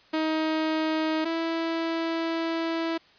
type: tone pair in turn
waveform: sawtooth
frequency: 315 / 329.1 Hz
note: D#4 / E4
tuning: +21 / -3 cents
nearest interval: minor second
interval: 76 cents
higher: second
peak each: -20 / -22 dBFS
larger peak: first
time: 0.13-1.25 / 1.25-2.98 s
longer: second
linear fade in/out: 10 ms
effects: white hiss -57 dBFS RMS until 3.18 s + resampled to 11025 Hz